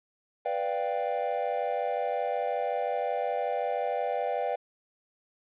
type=chord; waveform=triangle; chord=G dominant seventh; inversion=first; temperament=equal; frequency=493.9 / 587.3 / 698.5 / 784 Hz; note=B4 / D5 / F5 / G5; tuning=0 / 0 / 0 / 0 cents; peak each=-31 dBFS; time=0.45-4.56 s; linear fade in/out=10 ms; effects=resampled to 8000 Hz + 10-bit